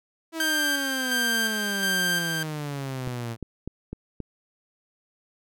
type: exponential sweep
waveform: sawtooth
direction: down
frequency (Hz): 329.6 to 113.6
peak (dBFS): -26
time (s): 0.32-3.37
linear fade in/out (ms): 50
type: tone with tremolo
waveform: sawtooth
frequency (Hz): 1579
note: G6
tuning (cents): +12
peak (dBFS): -19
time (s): 0.4-2.43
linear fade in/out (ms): 2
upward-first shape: square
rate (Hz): 1.4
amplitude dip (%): 40
type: clicks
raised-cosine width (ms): 3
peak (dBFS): -20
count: 5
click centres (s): 3.075 / 3.427 / 3.676 / 3.93 / 4.203
effects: none